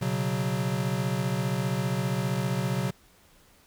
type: chord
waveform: square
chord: B suspended second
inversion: none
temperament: equal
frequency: 123.47 / 138.59 / 185 Hz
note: B2 / C#3 / F#3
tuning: 0 / 0 / 0 cents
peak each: -31 dBFS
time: 0.01-2.91 s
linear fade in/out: 10 ms
effects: pink hiss -59 dBFS RMS until 3.66 s